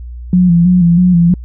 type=tone with vibrato; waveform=sine; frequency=175.7 Hz; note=F3; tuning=11 cents sharp; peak=-5 dBFS; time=0.33-1.34 s; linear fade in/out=2 ms; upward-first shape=square; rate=3.1 Hz; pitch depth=50 cents each way; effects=added 60 Hz sine -24 dBFS peak until 1.44 s